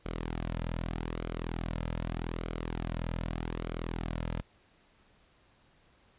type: tone with flanger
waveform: sawtooth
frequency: 41.28 Hz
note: E1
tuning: 3 cents sharp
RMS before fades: -36 dBFS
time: 0.05-4.42 s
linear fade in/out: 10 ms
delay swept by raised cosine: 1.1 to 2.7 ms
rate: 0.82 Hz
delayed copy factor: -0.5
effects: pink hiss -65 dBFS RMS until 6.18 s + resampled to 8000 Hz